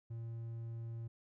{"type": "tone", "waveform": "triangle", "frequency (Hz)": 115.1, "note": "A#2", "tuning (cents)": -22, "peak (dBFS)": -39, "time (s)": [0.1, 1.08], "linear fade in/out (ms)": 10, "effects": []}